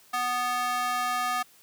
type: tone with high-pass filter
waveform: square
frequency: 246.9 Hz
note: B3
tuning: in tune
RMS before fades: -28 dBFS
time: 0.13-1.43 s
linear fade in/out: 10 ms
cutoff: 1000 Hz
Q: 4.6
effects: white hiss -57 dBFS RMS until 1.62 s + high-pass 80 Hz 12 dB/octave